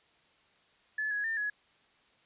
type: tone with pitch steps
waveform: sine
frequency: 1725 / 1672 / 1800 / 1683 Hz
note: A6 / G#6 / A6 / G#6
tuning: -35 / +11 / +39 / +23 cents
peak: -30 dBFS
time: 0.98-1.5 s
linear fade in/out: 5 ms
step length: 130 ms
effects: white hiss -66 dBFS RMS until 2.25 s + resampled to 8000 Hz